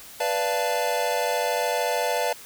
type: chord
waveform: square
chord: B half-diminished seventh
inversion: none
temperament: equal with one note detuned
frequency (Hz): 493.9 / 587.3 / 688 / 880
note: B4 / D5 / F5 / A5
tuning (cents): 0 / 0 / -26 / 0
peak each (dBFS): -29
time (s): 0.2-2.33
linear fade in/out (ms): 5
effects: white hiss -44 dBFS RMS until 2.45 s